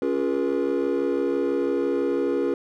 triangle chord, C# dominant seventh, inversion none, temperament equal with one note detuned, 277.2 / 349.2 / 415.3 / 481.2 Hz, C#4 / E#4 / G#4 / B4, 0 / 0 / 0 / -45 cents, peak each -24 dBFS, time 0.02-2.54 s, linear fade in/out 2 ms, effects tanh soft clip ceiling -14 dBFS

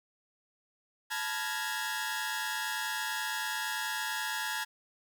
sawtooth tone cluster, 873 / 985 / 1398 / 1657 / 1870 Hz, A5 / B5 / F6 / G#6 / A#6, -14 / -5 / +1 / -4 / +5 cents, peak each -35 / -39 / -38 / -32 / -38 dBFS, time 1.1-4.65 s, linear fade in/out 20 ms, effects none

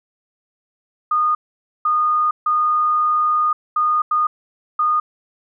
sine tone bursts at uneven times, 1227 Hz, D#6, 25 cents flat, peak -14 dBFS, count 6, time 1.11-1.35 / 1.85-2.31 / 2.46-3.53 / 3.76-4.02 / 4.11-4.27 / 4.79-5 s, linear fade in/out 5 ms, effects none

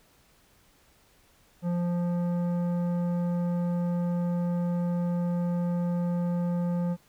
triangle tone with tanh clipping, 174.61 Hz, F3, in tune, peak -27 dBFS, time 1.62-6.97 s, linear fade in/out 50 ms, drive 16 dB, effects pink hiss -62 dBFS RMS until 7.08 s

